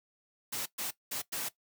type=noise bursts at uneven times; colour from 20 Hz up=white; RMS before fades=-36 dBFS; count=4; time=0.52-0.66 / 0.78-0.91 / 1.11-1.22 / 1.32-1.49 s; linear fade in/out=10 ms; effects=noise-tail reverb RT60 0.1 s tail -17 dB re dry + high-pass 100 Hz 12 dB/octave